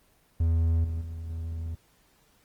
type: tone with level steps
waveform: triangle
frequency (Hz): 82.2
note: E2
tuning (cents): -4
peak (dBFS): -19 / -26 / -32 / -29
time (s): 0.4-1.75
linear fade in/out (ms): 5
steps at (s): 0.84 / 1.01 / 1.29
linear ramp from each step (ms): 5
effects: pink hiss -64 dBFS RMS until 2.44 s + Opus 24 kbps